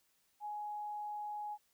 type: tone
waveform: sine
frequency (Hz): 836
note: G#5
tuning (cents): +11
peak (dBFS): -39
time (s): 0.4-1.58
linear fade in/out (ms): 50
effects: white hiss -75 dBFS RMS until 1.73 s